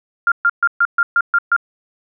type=tone bursts; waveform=sine; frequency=1396.9 Hz; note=F6; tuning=in tune; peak=-10 dBFS; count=8; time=0.27-1.564 s; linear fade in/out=2 ms; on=48 ms; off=130 ms; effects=none